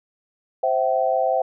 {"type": "chord", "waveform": "sine", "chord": "C major", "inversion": "none", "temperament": "equal with one note detuned", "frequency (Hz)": [523.3, 659.3, 765.2], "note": ["C5", "E5", "G5"], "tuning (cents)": [0, 0, -42], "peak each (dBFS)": -22, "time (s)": [0.63, 1.42], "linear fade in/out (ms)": 5, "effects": []}